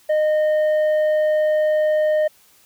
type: tone with tanh clipping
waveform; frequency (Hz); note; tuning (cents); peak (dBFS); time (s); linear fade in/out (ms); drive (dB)
sine; 614; D#5; -23; -16; 0.09-2.28; 10; 5
effects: white hiss -54 dBFS RMS until 2.65 s